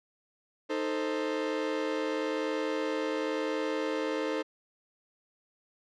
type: chord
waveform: 40% pulse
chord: A diminished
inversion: second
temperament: equal with one note detuned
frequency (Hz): 311.1 / 442.3 / 523.3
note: Eb4 / A4 / C5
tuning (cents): 0 / +9 / 0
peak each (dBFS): -33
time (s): 0.69-4.43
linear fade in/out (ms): 20
effects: low-pass 4000 Hz 12 dB/octave